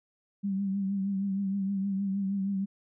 sine tone with vibrato, 196 Hz, G3, in tune, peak -27 dBFS, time 0.43-2.66 s, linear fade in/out 20 ms, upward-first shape triangle, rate 6.4 Hz, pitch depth 54 cents each way, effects none

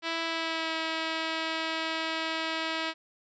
5% pulse tone with pitch glide, 329.6 to 322.6 Hz, E4 to E4, 0 to -37 cents, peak -18 dBFS, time 0.02-2.94 s, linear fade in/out 50 ms, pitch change -37 cents, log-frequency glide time 0.23-0.74 s, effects resampled to 16000 Hz

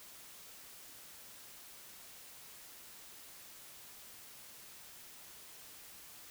silence, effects white hiss -54 dBFS RMS until 6.3 s

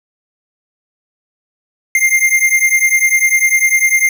square beating tone pair, 2100 / 2110 Hz, C7 / C7, +6 / +14 cents, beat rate 10 Hz, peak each -13 dBFS, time 1.95-4.09 s, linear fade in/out 2 ms, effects none

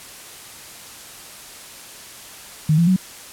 sine tone with pitch steps, 154.7 / 169.68 / 186.11 Hz, D#3 / F3 / F#3, -10 / -50 / +10 cents, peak -12 dBFS, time 2.69-2.963 s, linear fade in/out 5 ms, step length 91 ms, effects white hiss -39 dBFS RMS until 3.32 s + low-pass 12000 Hz 12 dB/octave

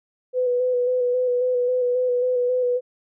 sine tone with vibrato, 497.7 Hz, B4, 13 cents sharp, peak -18 dBFS, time 0.33-2.81 s, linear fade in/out 50 ms, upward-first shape square, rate 3.7 Hz, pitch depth 22 cents each way, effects none

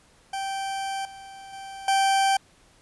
40% pulse tone with level steps, 780 Hz, G5, 9 cents flat, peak -27 / -40 / -36 / -18 dBFS, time 0.33-2.37 s, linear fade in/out 5 ms, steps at 1.05 / 1.53 / 1.88 s, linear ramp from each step 2 ms, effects pink hiss -58 dBFS RMS until 2.81 s + resampled to 24000 Hz

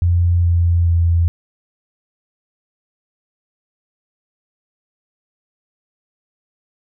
sine tone with pitch steps, 86.9 / 85.8 / 84.72 Hz, F2 / F2 / E2, -8 / -30 / +48 cents, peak -11 dBFS, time 0.02-1.28 s, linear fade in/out 0 ms, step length 420 ms, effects none

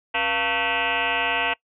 sine tone with frequency modulation, 1743 Hz, A6, 17 cents flat, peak -20 dBFS, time 0.14-1.54 s, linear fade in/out 10 ms, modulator 210 Hz, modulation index 5.6, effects noise-tail reverb RT60 0.1 s tail -23 dB re dry

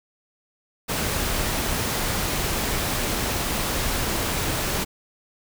pink noise, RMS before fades -25 dBFS, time 0.88-4.85 s, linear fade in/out 20 ms, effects none

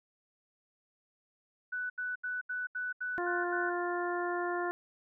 sine tone bursts, 1489 Hz, F#6, 11 cents sharp, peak -33 dBFS, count 8, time 1.72-3.699 s, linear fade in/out 10 ms, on 180 ms, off 77 ms
harmonic tone, 351.7 Hz, F4, 12 cents sharp, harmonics 1 / 2 / 3 / 4 / 5, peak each -34 / -37 / -39 / -40 / -41 dBFS, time 3.18-4.71 s, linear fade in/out 0 ms
effects none

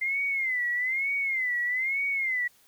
sine tone with vibrato, 2080 Hz, C7, 11 cents flat, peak -25 dBFS, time 0.01-2.48 s, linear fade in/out 10 ms, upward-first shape sine, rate 1.1 Hz, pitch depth 130 cents each way, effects white hiss -61 dBFS RMS until 2.67 s

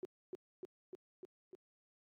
sine tone with echo, 370 Hz, F#4, in tune, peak -39 dBFS, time 0.03-0.05 s, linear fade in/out 0 ms, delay 300 ms, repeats 5, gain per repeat -2 dB, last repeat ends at 1.55 s, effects high-pass 150 Hz 12 dB/octave + AAC 64 kbps

